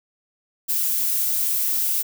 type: noise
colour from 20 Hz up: violet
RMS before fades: -22 dBFS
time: 0.68-2.03 s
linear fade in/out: 20 ms
effects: none